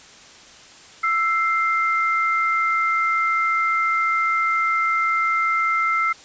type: tone pair together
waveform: sine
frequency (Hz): 1327.4 / 2093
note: E6 / C7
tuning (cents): +12 / 0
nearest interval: minor sixth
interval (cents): 788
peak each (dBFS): -19 / -22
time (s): 1.03-6.13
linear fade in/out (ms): 10
effects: white hiss -45 dBFS RMS until 6.24 s + resampled to 16000 Hz